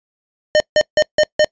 square tone bursts, 609 Hz, D#5, 37 cents flat, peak -10 dBFS, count 5, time 0.55-1.445 s, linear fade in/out 0 ms, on 51 ms, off 160 ms, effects noise-tail reverb RT60 0.1 s tail -25 dB re dry + resampled to 16000 Hz

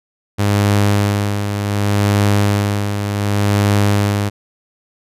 sawtooth tone with tremolo, 102 Hz, G#2, 31 cents flat, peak -7 dBFS, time 0.38-4.3 s, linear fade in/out 20 ms, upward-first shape sine, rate 0.67 Hz, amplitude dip 55%, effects resampled to 32000 Hz

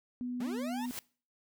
sine tone, 246.9 Hz, B3, in tune, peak -34 dBFS, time 0.21-0.91 s, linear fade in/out 0 ms
40% pulse linear sweep, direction up, 180 to 943 Hz, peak -38 dBFS, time 0.4-0.86 s, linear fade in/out 5 ms
white noise with exponential growth, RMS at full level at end -38 dBFS, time 0.69-0.99 s, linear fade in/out 0 ms, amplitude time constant 65 ms
effects noise-tail reverb RT60 0.4 s tail -22 dB re dry

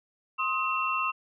sine tone cluster, 1055 / 1264 / 2709 Hz, C6 / D#6 / E7, +14 / +27 / +47 cents, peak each -30 dBFS, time 0.38-1.12 s, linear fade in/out 20 ms, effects none

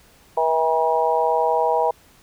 harmonic tone with a mistuned harmonic, 161.2 Hz, E3, 38 cents flat, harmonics 3 / 4 / 5 / 6, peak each -22 / -22 / -22 / -22 dBFS, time 0.37-1.91 s, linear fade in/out 5 ms, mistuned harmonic 6, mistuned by -16 cents, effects pink hiss -53 dBFS RMS until 2.22 s

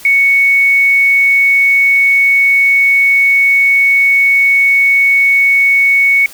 sine tone, 2220 Hz, C#7, 2 cents sharp, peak -6 dBFS, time 0.05-6.26 s, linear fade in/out 2 ms, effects white hiss -35 dBFS RMS until 6.33 s

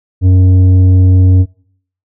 triangle tone with tanh clipping, 92.5 Hz, F#2, in tune, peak -5 dBFS, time 0.21-1.46 s, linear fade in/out 50 ms, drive 12 dB, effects noise-tail reverb RT60 0.6 s tail -24 dB re dry

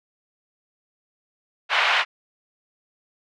white band-pass noise, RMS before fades -20 dBFS, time 1.69-2.05 s, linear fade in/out 50 ms, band 710 to 3000 Hz, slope 24 dB/octave, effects none

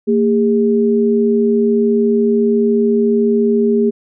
sine tone pair together, 228.5 / 407.1 Hz, A#3 / G#4, -34 / -35 cents, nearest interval minor seventh, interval 999 cents, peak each -13 dBFS, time 0.07-3.91 s, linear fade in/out 20 ms, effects none

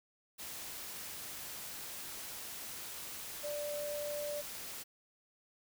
sine tone in noise, 587.3 Hz, D5, in tune, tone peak -37 dBFS, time 3.43-4.42 s, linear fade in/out 20 ms, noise white, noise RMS -45 dBFS, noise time 0.38-4.84 s, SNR +5 dB, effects none

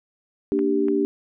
sine chord, G minor, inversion first, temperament equal with one note detuned, 230.9 / 293.7 / 392 Hz, Bb3 / D4 / G4, -16 / 0 / 0 cents, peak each -27 / -22 / -21 dBFS, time 0.52-1.05 s, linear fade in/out 0 ms
clicks, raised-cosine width 0.5 ms, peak -24 dBFS, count 2, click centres 0.591 / 0.884 s
effects none

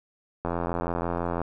click train, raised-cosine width 1 ms, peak -14 dBFS, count 84, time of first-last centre 0.45-1.416 s, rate 85.9 Hz, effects none

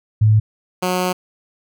sine / 10% pulse tone pair in turn, 107.9 / 182.15 Hz, A2 / F#3, -33 / -27 cents, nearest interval major sixth, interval 906 cents, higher second, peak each -9 dBFS, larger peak neither, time 0.21-0.4 / 0.82-1.13 s, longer second, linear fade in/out 10 ms, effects none

